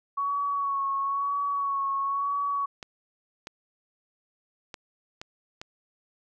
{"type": "tone with vibrato", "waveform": "sine", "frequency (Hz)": 1116, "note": "C#6", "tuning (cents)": 11, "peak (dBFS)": -25, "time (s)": [0.17, 2.66], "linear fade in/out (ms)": 10, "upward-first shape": "sine", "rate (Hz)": 1, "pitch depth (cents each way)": 28}
{"type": "clicks", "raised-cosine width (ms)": 0.2, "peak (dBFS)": -21, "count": 5, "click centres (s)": [2.828, 3.471, 4.742, 5.215, 5.615]}
{"effects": []}